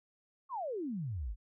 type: exponential sweep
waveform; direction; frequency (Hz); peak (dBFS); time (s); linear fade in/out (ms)
sine; down; 1154 to 43.65; -35; 0.49-1.36; 50
effects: none